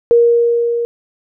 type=tone with level ramp; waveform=sine; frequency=470.8 Hz; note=A#4; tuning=17 cents sharp; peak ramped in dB=-5 to -15 dBFS; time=0.11-0.85 s; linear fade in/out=0 ms; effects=none